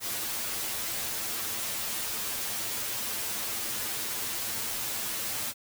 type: noise with comb filter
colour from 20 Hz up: white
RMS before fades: -33 dBFS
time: 0-5.54 s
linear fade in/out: 50 ms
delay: 8.9 ms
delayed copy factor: +1
effects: none